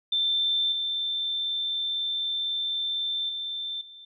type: tone with level steps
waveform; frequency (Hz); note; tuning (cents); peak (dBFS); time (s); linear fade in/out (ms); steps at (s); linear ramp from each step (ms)
sine; 3558; A7; +19; -22 / -26 / -30 / -44; 0.12-4.05; 5; 0.72 / 3.29 / 3.81; 2
effects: none